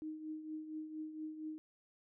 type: tone with tremolo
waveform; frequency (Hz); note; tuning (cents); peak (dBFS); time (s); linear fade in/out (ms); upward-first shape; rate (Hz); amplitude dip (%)
sine; 311.1; D#4; 0; -39; 0.02-1.58; 0; triangle; 4.3; 65
effects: none